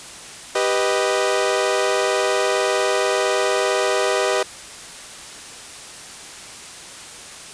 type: chord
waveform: sawtooth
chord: G augmented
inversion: none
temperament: equal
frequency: 392 / 493.9 / 622.3 Hz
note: G4 / B4 / D#5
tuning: 0 / 0 / 0 cents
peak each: -18 dBFS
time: 0.55-4.43 s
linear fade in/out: 5 ms
effects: white hiss -37 dBFS RMS until 7.53 s + resampled to 22050 Hz